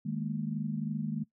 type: chord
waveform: sine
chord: D# suspended fourth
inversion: none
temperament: equal with one note detuned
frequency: 155.56 / 207.7 / 230.8 Hz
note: D#3 / G#3 / A#3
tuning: 0 / 0 / -17 cents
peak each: -35 / -35 / -36 dBFS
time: 0.05-1.24 s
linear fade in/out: 10 ms
effects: noise-tail reverb RT60 0.1 s tail -18 dB re dry